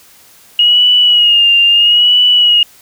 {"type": "tone with vibrato", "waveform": "sine", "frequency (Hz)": 2876, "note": "F#7", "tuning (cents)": -50, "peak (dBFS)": -5, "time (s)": [0.59, 2.63], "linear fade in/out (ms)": 2, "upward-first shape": "sine", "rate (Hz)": 0.76, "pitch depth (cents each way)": 51, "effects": ["white hiss -43 dBFS RMS until 2.81 s"]}